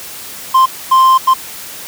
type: tone bursts at uneven times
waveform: triangle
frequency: 1046.5 Hz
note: C6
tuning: in tune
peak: -3 dBFS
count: 3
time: 0.54-0.66 / 0.91-1.18 / 1.27-1.34 s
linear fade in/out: 10 ms
effects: white hiss -29 dBFS RMS until 1.87 s + high-pass 60 Hz 12 dB/octave